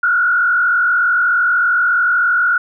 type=tone with frequency modulation; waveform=sine; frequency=1431 Hz; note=F6; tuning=42 cents sharp; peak=-11 dBFS; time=0.03-2.58 s; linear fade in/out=5 ms; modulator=43.3 Hz; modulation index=1.3; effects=none